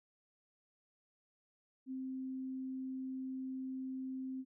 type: tone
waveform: sine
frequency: 261.6 Hz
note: C4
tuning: in tune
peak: -39 dBFS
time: 1.86-4.45 s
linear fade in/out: 50 ms
effects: none